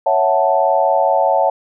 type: chord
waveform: sine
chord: F# minor seventh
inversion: second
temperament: equal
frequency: 554.4 / 659.3 / 740 / 880 Hz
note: C#5 / E5 / F#5 / A5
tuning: 0 / 0 / 0 / 0 cents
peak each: -17 dBFS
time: 0.06-1.5 s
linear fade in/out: 5 ms
effects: none